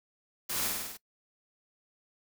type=noise with echo; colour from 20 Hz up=white; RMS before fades=-34 dBFS; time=0.49-0.68 s; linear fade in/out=10 ms; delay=49 ms; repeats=6; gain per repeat=-2 dB; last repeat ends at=0.974 s; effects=noise-tail reverb RT60 0.1 s tail -22 dB re dry